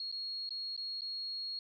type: tone with dropouts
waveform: sine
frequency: 4300 Hz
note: C8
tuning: 47 cents sharp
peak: -37 dBFS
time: 0-1.59 s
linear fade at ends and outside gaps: 2 ms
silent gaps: 0.116-0.124 / 0.492-0.506 / 0.765-0.776 / 1.009-1.018 s
effects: none